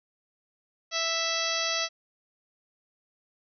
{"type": "harmonic tone", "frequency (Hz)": 659.3, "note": "E5", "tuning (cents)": 0, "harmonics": [1, 2, 3, 4, 5, 6, 7, 8, 9], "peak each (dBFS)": [-35, -35, -35, -35, -35, -35, -35, -35, -35], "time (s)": [0.91, 1.89], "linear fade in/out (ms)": 50, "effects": []}